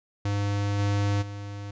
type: tone with level steps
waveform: square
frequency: 101.5 Hz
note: G#2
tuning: 39 cents flat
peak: -25 / -23 / -35 dBFS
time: 0.25-1.71 s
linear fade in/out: 5 ms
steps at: 0.78 / 1.21 s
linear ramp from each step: 20 ms
effects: resampled to 16000 Hz